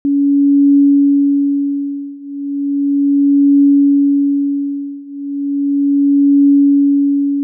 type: tone with tremolo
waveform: sine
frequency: 282 Hz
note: C#4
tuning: 30 cents sharp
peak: -5 dBFS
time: 0.05-7.43 s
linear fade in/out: 0 ms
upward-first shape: triangle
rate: 0.35 Hz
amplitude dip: 95%
effects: none